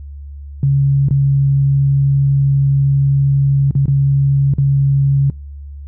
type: tone with dropouts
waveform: sine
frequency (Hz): 138.59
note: C#3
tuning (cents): 0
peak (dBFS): -9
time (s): 0.63-5.3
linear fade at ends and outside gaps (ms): 2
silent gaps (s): 1.086-1.108 / 3.71-3.752 / 3.857-3.881 / 4.538-4.583
effects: noise-tail reverb RT60 0.3 s tail -23 dB re dry + added 71 Hz sine -28 dBFS peak until 5.87 s